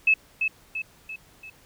sine tone with echo, 2600 Hz, E7, 24 cents flat, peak -15 dBFS, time 0.07-0.14 s, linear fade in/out 5 ms, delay 340 ms, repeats 4, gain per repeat -6 dB, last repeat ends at 1.5 s, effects pink hiss -56 dBFS RMS until 1.65 s

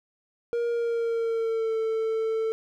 triangle tone with pitch glide, 471.4 to 444.9 Hz, A#4 to A4, +19 to +19 cents, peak -22 dBFS, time 0.53-2.52 s, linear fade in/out 0 ms, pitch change -100 cents, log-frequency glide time 0.69-1.77 s, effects none

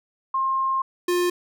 sine / square tone pair in turn, 1064 / 354.3 Hz, C6 / F4, +29 / +25 cents, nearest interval octave + perfect fifth, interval 1904 cents, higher first, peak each -20 dBFS, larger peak neither, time 0.34-0.82 / 1.08-1.3 s, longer first, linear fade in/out 5 ms, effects none

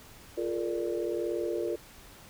sine chord, Bb dominant seventh, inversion second, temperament equal with one note detuned, 349.2 / 425 / 466.2 / 587.3 Hz, F4 / Ab4 / Bb4 / D5, 0 / +40 / 0 / 0 cents, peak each -32 / -37 / -34 / -37 dBFS, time 0.37-1.76 s, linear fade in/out 10 ms, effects pink hiss -52 dBFS RMS until 2.29 s

